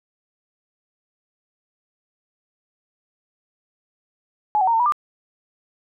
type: tone with pitch steps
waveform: sine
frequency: 845 / 753 / 926 / 902 / 972 / 1193 Hz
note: G#5 / F#5 / A#5 / A5 / B5 / D6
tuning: +30 / +30 / -12 / +43 / -28 / +27 cents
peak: -15 dBFS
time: 4.55-4.922 s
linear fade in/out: 0 ms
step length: 62 ms
effects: none